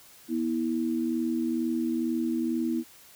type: tone pair together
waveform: sine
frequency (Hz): 242.5 / 324.7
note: B3 / E4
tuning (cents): -31 / -26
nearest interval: perfect fourth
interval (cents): 505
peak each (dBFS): -28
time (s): 0.28-2.84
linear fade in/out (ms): 50
effects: white hiss -53 dBFS RMS until 3.15 s